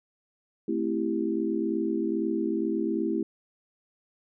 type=chord; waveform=sine; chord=A minor seventh; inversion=none; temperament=equal; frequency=220 / 261.6 / 329.6 / 392 Hz; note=A3 / C4 / E4 / G4; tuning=0 / 0 / 0 / 0 cents; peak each=-31 / -33 / -28 / -32 dBFS; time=0.68-3.23 s; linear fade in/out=5 ms; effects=none